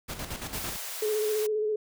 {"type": "noise with tremolo", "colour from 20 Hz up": "pink", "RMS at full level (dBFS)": -35, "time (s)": [0.08, 0.77], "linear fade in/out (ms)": 20, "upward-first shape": "square", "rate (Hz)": 8.9, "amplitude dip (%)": 55}
{"type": "high-pass noise", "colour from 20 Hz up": "white", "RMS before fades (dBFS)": -37, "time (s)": [0.53, 1.47], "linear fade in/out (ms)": 10, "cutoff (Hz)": 460, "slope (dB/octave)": 48}
{"type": "tone with vibrato", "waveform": "sine", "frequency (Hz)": 427.7, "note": "A4", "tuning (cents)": -49, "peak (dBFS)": -25, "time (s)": [1.02, 1.76], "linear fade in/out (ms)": 5, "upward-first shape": "square", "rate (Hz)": 15, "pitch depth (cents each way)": 23}
{"effects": []}